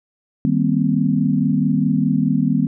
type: chord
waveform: sine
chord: C minor seventh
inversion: first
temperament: equal with one note detuned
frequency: 155.56 / 196 / 236.9 / 261.6 Hz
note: Eb3 / G3 / Bb3 / C4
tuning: 0 / 0 / +28 / 0 cents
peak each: -20 dBFS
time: 0.45-2.67 s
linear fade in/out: 0 ms
effects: none